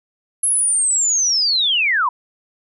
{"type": "linear sweep", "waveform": "sine", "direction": "down", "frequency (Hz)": [10880, 936], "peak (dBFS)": -14, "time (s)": [0.43, 2.09], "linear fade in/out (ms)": 5, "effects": []}